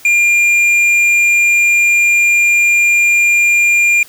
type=tone with tanh clipping; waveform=sine; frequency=2400 Hz; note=D7; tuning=37 cents sharp; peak=-9 dBFS; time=0.05-4.03 s; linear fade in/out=2 ms; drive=7 dB; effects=white hiss -40 dBFS RMS until 4.08 s